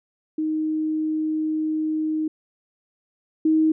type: tone pair in turn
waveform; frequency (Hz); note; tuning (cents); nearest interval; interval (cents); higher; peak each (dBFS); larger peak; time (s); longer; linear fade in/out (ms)
sine; 311.8 / 315.1; D#4 / D#4; +4 / +22; unison; 18; second; -21 / -15; second; 0.38-2.28 / 3.45-3.72; first; 5
effects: none